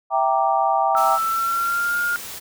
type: chord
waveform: sine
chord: E half-diminished seventh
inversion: none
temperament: equal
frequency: 659.3 / 784 / 932.3 / 1174.7 Hz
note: E5 / G5 / Bb5 / D6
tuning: 0 / 0 / 0 / 0 cents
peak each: -23 / -19 / -23 / -24 dBFS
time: 0.1-1.19 s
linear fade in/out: 50 ms
type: tone with pitch glide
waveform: sine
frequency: 1322 to 1416.9 Hz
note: E6 to F6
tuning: +5 to +25 cents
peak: -19 dBFS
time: 0.95-2.16 s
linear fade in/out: 0 ms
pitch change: +120 cents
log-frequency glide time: 1.2-1.99 s
type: noise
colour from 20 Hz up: white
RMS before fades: -34 dBFS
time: 0.96-2.4 s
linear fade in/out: 20 ms
effects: none